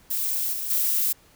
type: noise with level steps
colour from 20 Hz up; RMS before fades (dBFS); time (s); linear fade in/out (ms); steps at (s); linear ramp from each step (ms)
violet; -26 / -30 / -23; 0.1-1.13; 10; 0.53 / 0.7; 5
effects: pink hiss -56 dBFS RMS until 1.35 s